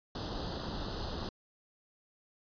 pink noise with comb filter, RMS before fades -38 dBFS, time 0.15-1.29 s, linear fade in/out 2 ms, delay 0.22 ms, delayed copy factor +1, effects resampled to 11025 Hz

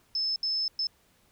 sine tone bursts at uneven times, 5240 Hz, E8, 11 cents flat, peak -26 dBFS, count 3, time 0.15-0.36 / 0.43-0.68 / 0.79-0.87 s, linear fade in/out 2 ms, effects pink hiss -65 dBFS RMS until 1.31 s

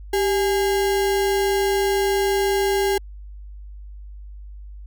sine tone with sample-and-hold, 392 Hz, G4, in tune, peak -17 dBFS, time 0.13-2.98 s, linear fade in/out 5 ms, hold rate 1225 Hz, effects added 50 Hz sine -35 dBFS peak until 4.86 s

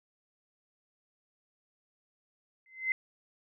sine tone with exponential growth, 2061 Hz, C7, 27 cents flat, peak -23 dBFS, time 2.66-2.92 s, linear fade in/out 1 ms, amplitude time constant 56 ms, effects none

